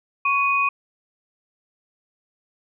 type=tone pair together; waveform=sine; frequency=1108.7 / 2489 Hz; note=C#6 / D#7; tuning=0 / 0 cents; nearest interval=octave + major second; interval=1400 cents; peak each=-20 dBFS; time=0.25-0.69 s; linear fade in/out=5 ms; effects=none